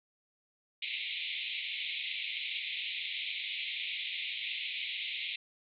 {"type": "band-pass noise", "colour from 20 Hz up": "pink", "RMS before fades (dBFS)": -38, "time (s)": [0.82, 5.36], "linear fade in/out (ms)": 5, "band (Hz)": [2100, 3900], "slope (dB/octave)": 96, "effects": []}